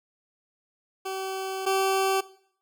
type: tone pair in turn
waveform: 20% pulse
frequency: 382.3 / 385.2 Hz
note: G4 / G4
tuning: -43 / -30 cents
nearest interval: unison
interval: 13 cents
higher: second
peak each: -25 / -17 dBFS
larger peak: second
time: 1.05-1.66 / 1.66-2.21 s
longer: first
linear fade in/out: 10 ms
effects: noise-tail reverb RT60 0.6 s tail -19 dB re dry